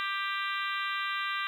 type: harmonic tone with a mistuned harmonic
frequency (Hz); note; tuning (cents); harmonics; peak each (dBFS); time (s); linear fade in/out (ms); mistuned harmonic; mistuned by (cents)
394.4; G4; +11; 3 / 4 / 5 / 6 / 7 / 8 / 9 / 10; -34 / -36 / -38 / -40 / -41 / -42 / -43 / -44; 0-1.47; 0; 10; -16
effects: 10-bit